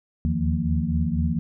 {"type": "tone cluster", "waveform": "sine", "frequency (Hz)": [77.4, 81.5, 157.4, 174.3, 230.7], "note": ["D#2", "E2", "D#3", "F3", "A#3"], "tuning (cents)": [-9, -19, 20, -3, -18], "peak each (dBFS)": -27, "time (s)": [0.25, 1.39], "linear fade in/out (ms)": 0, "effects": []}